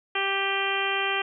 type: harmonic tone with a mistuned harmonic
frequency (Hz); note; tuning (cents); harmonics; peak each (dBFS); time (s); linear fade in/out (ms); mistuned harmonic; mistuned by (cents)
392; G4; 0; 1 / 2 / 3 / 4 / 5 / 6 / 7 / 8; -32 / -32 / -32 / -32 / -32 / -32 / -32 / -32; 0.15-1.22; 5; 6; +29
effects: none